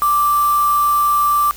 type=tone with quantisation; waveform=sine; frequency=1174 Hz; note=D6; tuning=1 cent flat; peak=-12 dBFS; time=0.02-1.51 s; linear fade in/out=0 ms; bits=4; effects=added 50 Hz sine -40 dBFS peak until 1.56 s + white hiss -39 dBFS RMS until 1.56 s